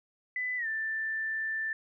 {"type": "tone with pitch glide", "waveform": "sine", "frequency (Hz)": [2000, 1771.5], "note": ["B6", "A6"], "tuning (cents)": [21, 11], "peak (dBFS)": -30, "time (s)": [0.36, 1.73], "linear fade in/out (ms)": 2, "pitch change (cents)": -210, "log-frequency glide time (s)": [0.57, 0.67], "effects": []}